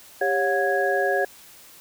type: tone cluster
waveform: sine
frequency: 396.3 / 553 / 722 / 1658 Hz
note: G4 / C#5 / F#5 / G#6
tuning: +19 / -4 / -43 / -3 cents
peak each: -25 dBFS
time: 0.21-1.25 s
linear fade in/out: 5 ms
effects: white hiss -48 dBFS RMS until 1.8 s